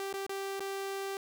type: tone with dropouts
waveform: sawtooth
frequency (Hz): 391.5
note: G4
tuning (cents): -2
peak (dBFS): -31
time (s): 0-1.17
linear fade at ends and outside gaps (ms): 1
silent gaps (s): 0.128-0.139 / 0.265-0.294 / 0.596-0.604
effects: none